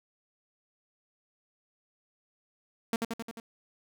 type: tone with echo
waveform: sawtooth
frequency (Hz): 228.3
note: A#3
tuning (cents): -36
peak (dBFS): -22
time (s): 2.93-2.96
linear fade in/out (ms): 2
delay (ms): 88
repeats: 5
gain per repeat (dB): -3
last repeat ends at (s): 3.4
effects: none